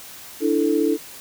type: chord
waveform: sine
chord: D suspended second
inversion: none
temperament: equal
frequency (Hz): 293.7 / 329.6 / 440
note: D4 / E4 / A4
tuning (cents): 0 / 0 / 0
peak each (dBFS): -21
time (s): 0.4-0.98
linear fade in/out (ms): 50
effects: white hiss -40 dBFS RMS until 1.2 s